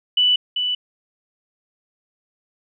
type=tone with echo; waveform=sine; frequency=2973 Hz; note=F#7; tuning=8 cents sharp; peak=-13 dBFS; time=0.17-0.36 s; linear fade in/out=5 ms; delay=390 ms; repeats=1; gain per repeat=-6 dB; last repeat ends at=0.75 s; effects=none